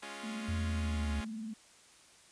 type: chord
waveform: 5% pulse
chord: Db major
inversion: second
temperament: equal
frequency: 207.7 / 277.2 / 349.2 Hz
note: Ab3 / Db4 / F4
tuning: 0 / 0 / 0 cents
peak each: -36 dBFS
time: 0.02-1.25 s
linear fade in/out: 10 ms
type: tone with vibrato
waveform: sine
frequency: 220 Hz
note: A3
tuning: in tune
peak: -38 dBFS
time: 0.23-1.54 s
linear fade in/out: 10 ms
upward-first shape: triangle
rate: 20 Hz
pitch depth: 88 cents each way
type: linear sweep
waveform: sine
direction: down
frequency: 87.31 to 72 Hz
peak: -32 dBFS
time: 0.48-1.21 s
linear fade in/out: 10 ms
effects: white hiss -60 dBFS RMS until 2.31 s + resampled to 22050 Hz